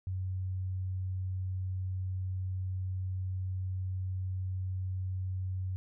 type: tone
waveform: sine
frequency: 93.3 Hz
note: F#2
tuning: 15 cents sharp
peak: -32 dBFS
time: 0.07-5.76 s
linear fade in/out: 0 ms
effects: none